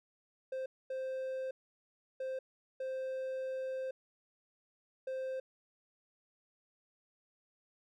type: tone bursts at uneven times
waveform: triangle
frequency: 523.3 Hz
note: C5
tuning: in tune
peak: -34 dBFS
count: 5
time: 0.52-0.66 / 0.9-1.51 / 2.2-2.39 / 2.8-3.91 / 5.07-5.4 s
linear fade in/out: 5 ms
effects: none